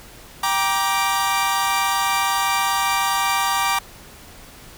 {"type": "chord", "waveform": "sawtooth", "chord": "G minor", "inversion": "none", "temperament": "equal with one note detuned", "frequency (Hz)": [784, 945.3, 1174.7], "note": ["G5", "Bb5", "D6"], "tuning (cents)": [0, 24, 0], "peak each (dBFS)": [-20, -19, -18], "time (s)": [0.43, 3.79], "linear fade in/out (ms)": 5, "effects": ["pink hiss -43 dBFS RMS until 4.77 s"]}